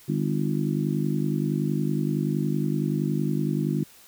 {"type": "harmonic tone with a mistuned harmonic", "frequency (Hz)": 50.7, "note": "G#1", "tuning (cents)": -41, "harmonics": [3, 4, 5, 6, 7], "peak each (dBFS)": [-26, -28, -30, -32, -33], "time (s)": [0.08, 3.84], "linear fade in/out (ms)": 10, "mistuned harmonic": 7, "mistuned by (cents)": -30, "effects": ["white hiss -52 dBFS RMS until 4.07 s"]}